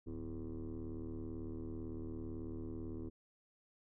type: tone with frequency modulation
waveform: sine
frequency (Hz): 174.61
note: F3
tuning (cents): 0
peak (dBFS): -39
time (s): 0.06-3.1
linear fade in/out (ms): 20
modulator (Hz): 78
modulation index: 2.7
effects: tanh soft clip ceiling -39 dBFS